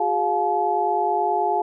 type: tone cluster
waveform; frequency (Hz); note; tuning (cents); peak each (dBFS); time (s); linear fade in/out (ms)
sine; 362.8 / 412.2 / 708 / 857; F#4 / G#4 / F5 / A5; -34 / -13 / +23 / -46; -28 / -26 / -23 / -22; 0-1.62; 5
effects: none